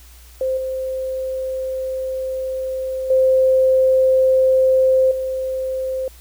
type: tone with level steps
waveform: sine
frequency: 522 Hz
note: C5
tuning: 4 cents flat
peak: -17 / -21 / -11 / -20 dBFS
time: 0.41-6.08 s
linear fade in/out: 2 ms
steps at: 0.57 / 3.1 / 5.11 s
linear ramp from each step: 5 ms
effects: added 60 Hz sine -42 dBFS peak until 6.2 s + white hiss -48 dBFS RMS until 6.2 s